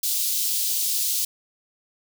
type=high-pass noise; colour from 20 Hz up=white; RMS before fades=-24 dBFS; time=0.03-1.25 s; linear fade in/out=5 ms; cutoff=3500 Hz; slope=24 dB/octave; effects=none